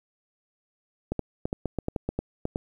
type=clicks; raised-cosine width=2 ms; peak=-14 dBFS; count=12; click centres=1.12 / 1.193 / 1.455 / 1.529 / 1.657 / 1.787 / 1.884 / 1.962 / 2.09 / 2.19 / 2.454 / 2.559 s; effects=9-bit